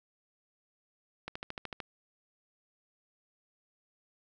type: click train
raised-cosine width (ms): 0.3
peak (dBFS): -22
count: 8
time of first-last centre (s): 1.28-1.802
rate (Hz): 13.4
effects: none